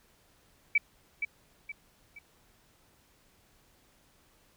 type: tone with echo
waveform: sine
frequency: 2300 Hz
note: D7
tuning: 37 cents flat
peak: -20 dBFS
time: 0.75-0.78 s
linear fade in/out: 5 ms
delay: 470 ms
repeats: 3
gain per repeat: -8 dB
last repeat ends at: 2.19 s
effects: pink hiss -65 dBFS RMS until 4.56 s